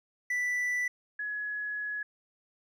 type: tone pair in turn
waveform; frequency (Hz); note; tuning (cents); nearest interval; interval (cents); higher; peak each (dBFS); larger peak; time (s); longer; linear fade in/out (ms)
triangle / sine; 1975.5 / 1686.8; B6 / G#6; 0 / +26; minor third; 274; first; -26 / -32; first; 0.3-0.88 / 1.19-2.03; second; 5
effects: none